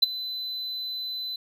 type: tone with ADSR envelope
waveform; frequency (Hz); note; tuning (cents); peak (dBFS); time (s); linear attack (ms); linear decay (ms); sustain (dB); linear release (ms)
triangle; 4020; B7; +30; -11; 0.02-1.36; 11; 17; -18; 4
effects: none